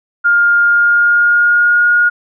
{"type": "tone with pitch glide", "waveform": "sine", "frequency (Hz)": [1410, 1433.8], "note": ["F6", "F6"], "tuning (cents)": [16, 45], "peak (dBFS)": -7, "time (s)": [0.24, 2.1], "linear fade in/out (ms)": 20, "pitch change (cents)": 29, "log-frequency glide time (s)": [0.61, 1.86], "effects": []}